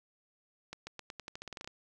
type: accelerating click train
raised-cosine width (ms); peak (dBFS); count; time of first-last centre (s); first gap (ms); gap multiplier
0.2; -25; 14; 0.73-1.675; 140; 0.88
effects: none